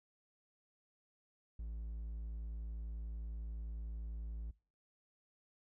triangle tone, 55.6 Hz, A1, 19 cents sharp, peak -39 dBFS, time 1.59-4.51 s, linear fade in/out 5 ms, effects noise-tail reverb RT60 0.4 s tail -23 dB re dry

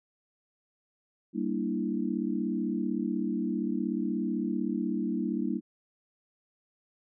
sine chord, E half-diminished seventh, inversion first, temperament equal, 196 / 233.1 / 293.7 / 329.6 Hz, G3 / Bb3 / D4 / E4, 0 / 0 / 0 / 0 cents, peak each -33 / -32 / -34 / -34 dBFS, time 1.33-5.61 s, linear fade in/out 50 ms, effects none

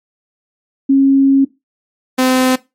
sine / sawtooth tone pair in turn, 272.4 / 257.1 Hz, C#4 / C4, -30 / -30 cents, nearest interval minor second, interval 100 cents, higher first, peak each -6 dBFS, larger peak neither, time 0.89-1.45 / 2.18-2.56 s, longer first, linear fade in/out 10 ms, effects noise-tail reverb RT60 0.2 s tail -17 dB re dry + MP3 64 kbps

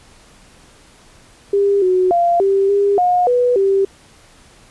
sine tone with pitch steps, 400.5 / 368.4 / 691 / 391.8 / 402.3 / 718 / 491.7 / 390.8 Hz, G4 / F#4 / F5 / G4 / G4 / F5 / B4 / G4, +37 / -7 / -19 / -1 / +45 / +48 / -8 / -5 cents, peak -11 dBFS, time 1.53-3.85 s, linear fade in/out 5 ms, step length 290 ms, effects pink hiss -47 dBFS RMS until 4.7 s + resampled to 24000 Hz

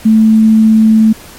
sine tone, 219.8 Hz, A3, 2 cents flat, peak -3 dBFS, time 0.05-1.13 s, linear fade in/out 10 ms, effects pink hiss -34 dBFS RMS until 1.38 s + MP3 64 kbps

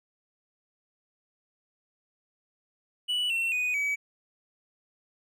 triangle tone with pitch steps, 2954 / 2709 / 2484 / 2278 Hz, F#7 / E7 / D#7 / C#7, -3 / +47 / -3 / +47 cents, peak -24 dBFS, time 3.08-3.96 s, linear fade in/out 20 ms, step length 220 ms, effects none

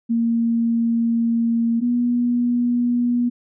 sine tone pair in turn, 231.4 / 241.9 Hz, A#3 / B3, -13 / -36 cents, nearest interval minor second, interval 77 cents, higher second, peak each -16 dBFS, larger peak neither, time 0.09-1.81 / 1.81-3.3 s, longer first, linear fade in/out 20 ms, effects none

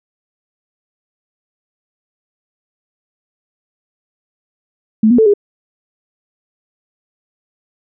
sine tone with pitch steps, 218.2 / 243.7 / 441.3 / 409 Hz, A3 / B3 / A4 / G#4, -14 / -23 / +5 / -26 cents, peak -6 dBFS, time 5.03-5.338 s, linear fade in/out 5 ms, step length 77 ms, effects none

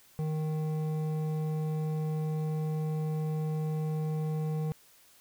sine tone with hard clipping, 155.4 Hz, D#3, 2 cents flat, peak -31 dBFS, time 0.19-4.72 s, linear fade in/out 0 ms, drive 10 dB, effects white hiss -60 dBFS RMS until 5.2 s

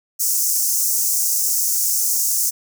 pink high-pass noise, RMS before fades -19 dBFS, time 0.19-2.51 s, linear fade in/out 20 ms, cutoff 5700 Hz, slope 48 dB/octave, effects none

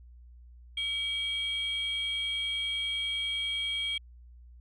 sine tone pair together, 2290 / 3245 Hz, D7 / G#7, -44 / -41 cents, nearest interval tritone, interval 603 cents, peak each -34 / -29 dBFS, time 0.77-3.98 s, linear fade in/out 5 ms, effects tanh soft clip ceiling -25 dBFS + added 60 Hz sine -49 dBFS peak until 4.6 s

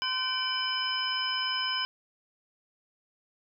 sine tone cluster, 1030 / 1530 / 2341 / 3013 / 5110 Hz, C6 / G6 / D7 / F#7 / D#8, -28 / -42 / -6 / +31 / +45 cents, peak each -35 / -35 / -39 / -31 / -34 dBFS, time 0.02-1.85 s, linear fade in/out 0 ms, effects none

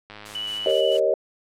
click train, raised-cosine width 0.3 ms, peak -24 dBFS, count 65, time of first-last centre 0.1-0.71 s, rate 105 Hz
white noise with tremolo, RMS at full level -42 dBFS, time 0.25-1 s, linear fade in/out 10 ms, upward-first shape square, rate 4.5 Hz, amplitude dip 50%
sine tone with vibrato, 2960 Hz, F#7, in tune, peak -27 dBFS, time 0.35-0.97 s, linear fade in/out 2 ms, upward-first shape sine, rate 14 Hz, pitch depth 13 cents each way
sine chord, Eb dominant seventh, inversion first, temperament equal with one note detuned, 392 / 466.2 / 548.9 / 622.3 Hz, G4 / Bb4 / Db5 / Eb5, 0 / 0 / -17 / 0 cents, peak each -25 / -24 / -22 / -22 dBFS, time 0.66-1.14 s, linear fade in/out 2 ms
effects low-pass 10000 Hz 12 dB/octave

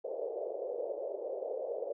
white band-pass noise, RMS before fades -38 dBFS, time 0.04-1.93 s, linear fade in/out 10 ms, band 430 to 600 Hz, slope 48 dB/octave, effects none

